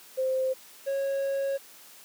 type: tone pair in turn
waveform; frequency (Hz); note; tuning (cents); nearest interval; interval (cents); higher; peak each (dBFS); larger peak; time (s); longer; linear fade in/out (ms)
sine / triangle; 522 / 549; C5 / C#5; -4 / -17; minor second; 87; second; -24; neither; 0.17-0.54 / 0.86-1.58; second; 20
effects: white hiss -51 dBFS RMS until 2.04 s + high-pass 200 Hz 12 dB/octave